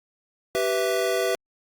square chord, E minor, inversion first, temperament equal with one note detuned, 387.9 / 493.9 / 659.3 Hz, G4 / B4 / E5, -18 / 0 / 0 cents, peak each -27 dBFS, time 0.55-1.35 s, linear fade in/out 0 ms, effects Opus 48 kbps

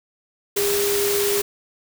sine tone in noise, 405.3 Hz, G#4, 42 cents flat, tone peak -20 dBFS, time 0.56-1.42 s, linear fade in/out 10 ms, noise white, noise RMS -24 dBFS, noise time 0.56-1.42 s, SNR +1 dB, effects none

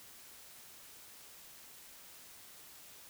silence, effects white hiss -55 dBFS RMS until 3.09 s

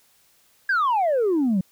sine exponential sweep, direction down, 1661.2 to 177.1 Hz, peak -16 dBFS, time 0.69-1.61 s, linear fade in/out 5 ms, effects tanh soft clip ceiling -16 dBFS + white hiss -60 dBFS RMS until 1.71 s

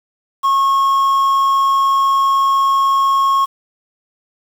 triangle tone with quantisation, 1091 Hz, C#6, 28 cents flat, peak -9 dBFS, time 0.43-3.46 s, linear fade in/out 20 ms, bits 6, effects none

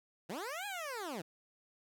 15% pulse linear two-way sweep, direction up then down, 148.5 to 840 to 148.5 Hz, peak -33 dBFS, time 0.29-1.22 s, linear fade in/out 10 ms, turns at 0.66 s, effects none

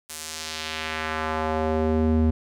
square tone with band-pass filter sweep, 78.9 Hz, D#2, 25 cents sharp, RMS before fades -25 dBFS, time 0.09-2.31 s, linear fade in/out 10 ms, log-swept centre 10000 to 180 Hz, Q 1.1, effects none

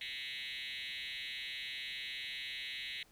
sine tone with frequency modulation, 2960 Hz, F#7, in tune, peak -38 dBFS, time 0.01-3.03 s, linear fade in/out 2 ms, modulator 135 Hz, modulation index 7.8, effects tanh soft clip ceiling -38 dBFS + pink hiss -66 dBFS RMS until 3.11 s

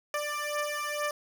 15% pulse beating tone pair, 590 / 592.2 Hz, D5 / D5, +8 / +14 cents, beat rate 2.2 Hz, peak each -27 dBFS, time 0.14-1.11 s, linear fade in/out 2 ms, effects none

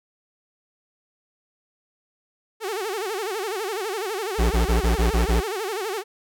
sawtooth tone with vibrato, 408.7 Hz, G#4, 28 cents flat, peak -22 dBFS, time 2.6-6.04 s, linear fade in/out 50 ms, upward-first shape sine, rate 12 Hz, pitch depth 190 cents each way
square tone bursts, 58.27 Hz, A#1, in tune, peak -18 dBFS, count 7, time 4.38-5.41 s, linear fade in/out 20 ms, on 130 ms, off 20 ms
effects none

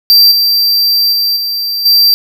square tone with level steps, 4698 Hz, D8, in tune, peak -3 / -8 / -10 / -14 / -5 dBFS, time 0.1-2.14 s, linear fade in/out 0 ms, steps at 0.31 / 1.12 / 1.36 / 1.85 s, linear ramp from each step 10 ms, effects none

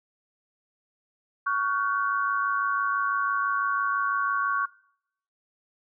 sine tone cluster, 1122 / 1426 / 1532 Hz, C#6 / F6 / G6, +21 / +36 / -40 cents, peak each -25 / -29 / -30 dBFS, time 1.46-4.66 s, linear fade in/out 10 ms, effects noise-tail reverb RT60 0.7 s tail -22 dB re dry

